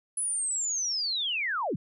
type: linear sweep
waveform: sine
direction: down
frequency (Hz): 10170 to 108.6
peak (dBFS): -27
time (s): 0.17-1.76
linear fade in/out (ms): 5
effects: none